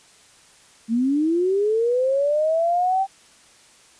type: linear sweep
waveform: sine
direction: up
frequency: 218.7 to 784 Hz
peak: -17 dBFS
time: 0.88-3.07 s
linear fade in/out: 50 ms
effects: white hiss -52 dBFS RMS until 3.99 s + resampled to 22050 Hz